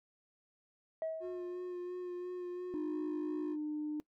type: tone with exponential decay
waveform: sine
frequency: 642 Hz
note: E5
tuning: 46 cents flat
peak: -31 dBFS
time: 1.02-1.76 s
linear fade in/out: 1 ms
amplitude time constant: 160 ms
type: tone with vibrato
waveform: triangle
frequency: 358.4 Hz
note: F4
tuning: 45 cents sharp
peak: -36 dBFS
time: 1.2-3.57 s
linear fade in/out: 50 ms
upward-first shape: sine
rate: 2.9 Hz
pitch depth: 18 cents each way
type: tone with pitch glide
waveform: sine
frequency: 304.9 to 301.6 Hz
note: D#4 to D4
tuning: -35 to +46 cents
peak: -34 dBFS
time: 2.74-4 s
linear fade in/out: 0 ms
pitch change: -19 cents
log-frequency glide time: 2.99-3.78 s
effects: noise-tail reverb RT60 0.1 s tail -22 dB re dry + tanh soft clip ceiling -31 dBFS